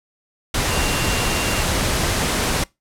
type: tone in noise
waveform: sine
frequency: 2770 Hz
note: F7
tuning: 15 cents flat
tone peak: -28 dBFS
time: 0.71-1.61 s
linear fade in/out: 5 ms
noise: pink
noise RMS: -20 dBFS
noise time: 0.54-2.64 s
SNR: -11 dB
effects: noise-tail reverb RT60 0.2 s tail -23 dB re dry + low-pass 11000 Hz 12 dB/octave